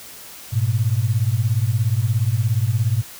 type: beating tone pair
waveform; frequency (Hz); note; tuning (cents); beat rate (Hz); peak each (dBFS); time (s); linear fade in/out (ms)
sine; 103.83 / 120.83; G#2 / B2; 0 / -37; 17; -19; 0.52-3.03; 20
effects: white hiss -39 dBFS RMS until 3.19 s